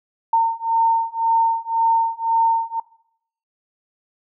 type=beating tone pair; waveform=sine; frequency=910 / 911.9 Hz; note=A#5 / A#5; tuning=-42 / -38 cents; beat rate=1.9 Hz; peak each=-18 dBFS; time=0.33-2.8 s; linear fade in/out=5 ms; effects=noise-tail reverb RT60 0.7 s tail -21 dB re dry